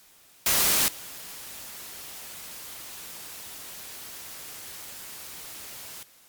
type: noise with level steps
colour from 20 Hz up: white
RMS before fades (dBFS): -22 / -41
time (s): 0.46-6.03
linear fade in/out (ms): 2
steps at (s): 0.88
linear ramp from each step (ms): 2
effects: white hiss -56 dBFS RMS until 6.28 s + MP3 96 kbps